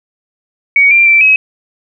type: tone with pitch steps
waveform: sine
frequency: 2247 / 2373 / 2339 / 2550 Hz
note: C#7 / D7 / D7 / D#7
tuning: +23 / +17 / -8 / +42 cents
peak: -4 dBFS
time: 0.76-1.36 s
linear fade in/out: 2 ms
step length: 150 ms
effects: none